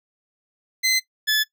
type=tone pair in turn; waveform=20% pulse; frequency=2052 / 1725.5 Hz; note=C7 / A6; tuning=-34 / -34 cents; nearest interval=minor third; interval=300 cents; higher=first; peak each=-12 dBFS; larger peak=neither; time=0.83-1 / 1.27-1.44 s; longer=neither; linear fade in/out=20 ms; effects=noise-tail reverb RT60 0.1 s tail -19 dB re dry